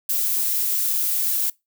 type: noise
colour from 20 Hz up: violet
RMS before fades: -22 dBFS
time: 0.09-1.5 s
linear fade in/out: 5 ms
effects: noise-tail reverb RT60 0.2 s tail -23 dB re dry